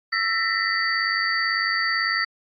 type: tone cluster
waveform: sine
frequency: 1334 / 1806 / 1904 / 2004 / 4590 Hz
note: E6 / A6 / A#6 / B6 / D8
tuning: +20 / +45 / +36 / +25 / -40 cents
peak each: -27 dBFS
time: 0.12-2.25 s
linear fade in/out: 10 ms
effects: AAC 64 kbps